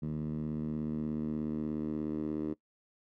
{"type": "tone with band-pass filter sweep", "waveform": "10% pulse", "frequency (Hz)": 76.7, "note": "D#2", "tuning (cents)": -24, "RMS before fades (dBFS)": -35, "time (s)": [0.02, 2.54], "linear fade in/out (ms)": 10, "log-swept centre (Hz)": [180, 310], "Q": 2.7, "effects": ["noise-tail reverb RT60 0.1 s tail -21 dB re dry"]}